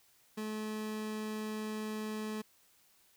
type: tone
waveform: 30% pulse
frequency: 215.4 Hz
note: A3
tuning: 37 cents flat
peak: -34 dBFS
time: 0.37-2.42 s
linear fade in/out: 10 ms
effects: white hiss -67 dBFS RMS until 3.16 s